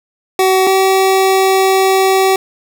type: tone pair in turn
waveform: 25% pulse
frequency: 377.4 / 382.4 Hz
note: F#4 / G4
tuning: +34 / -43 cents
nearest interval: unison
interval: 23 cents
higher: second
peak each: -5 dBFS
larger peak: neither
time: 0.39-0.67 / 0.67-2.36 s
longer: second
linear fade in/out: 2 ms
effects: none